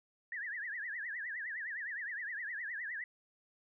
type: tone with vibrato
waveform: sine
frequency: 1800 Hz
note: A6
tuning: 39 cents sharp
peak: -38 dBFS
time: 0.32-3.04 s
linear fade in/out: 2 ms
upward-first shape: triangle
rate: 9.7 Hz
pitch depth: 220 cents each way
effects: none